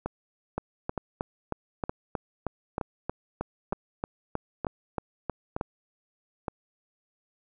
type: two click trains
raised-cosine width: 1 ms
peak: -15 / -16 dBFS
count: 17 / 8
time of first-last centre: 0.58-5.611 / 0.06-6.482 s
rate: 3.18 / 1.09 Hz
effects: none